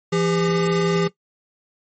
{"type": "tone pair together", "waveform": "square", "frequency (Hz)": [169, 402], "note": ["E3", "G4"], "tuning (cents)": [43, 44], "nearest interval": "octave + minor third", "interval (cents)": 1501, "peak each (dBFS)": -21, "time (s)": [0.12, 1.08], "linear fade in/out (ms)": 10, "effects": ["noise-tail reverb RT60 0.1 s tail -17 dB re dry", "MP3 32 kbps"]}